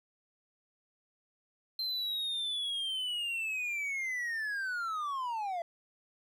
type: linear sweep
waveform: triangle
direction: down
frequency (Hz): 4140 to 663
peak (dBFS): -31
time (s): 1.79-5.62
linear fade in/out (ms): 2
effects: none